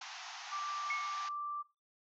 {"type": "band-pass noise", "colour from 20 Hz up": "pink", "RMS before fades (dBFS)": -47, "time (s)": [0.01, 1.29], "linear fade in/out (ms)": 5, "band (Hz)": [720, 6600], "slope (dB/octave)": 96}
{"type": "tone", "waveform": "sine", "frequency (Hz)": 1174.7, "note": "D6", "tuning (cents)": 0, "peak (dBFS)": -37, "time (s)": [0.51, 1.63], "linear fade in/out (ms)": 20}
{"type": "tone with exponential decay", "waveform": "sine", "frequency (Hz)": 2188, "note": "C#7", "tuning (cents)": -23, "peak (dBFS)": -32, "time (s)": [0.9, 1.26], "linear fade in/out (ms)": 2, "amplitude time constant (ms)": 78}
{"effects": ["noise-tail reverb RT60 0.3 s tail -20 dB re dry"]}